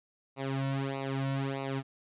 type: tone with flanger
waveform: sawtooth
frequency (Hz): 135.9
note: C#3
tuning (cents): -34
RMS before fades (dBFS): -33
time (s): 0.36-1.83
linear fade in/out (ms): 50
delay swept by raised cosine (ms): 0.6 to 2.5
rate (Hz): 1.6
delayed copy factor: -0.9
effects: resampled to 8000 Hz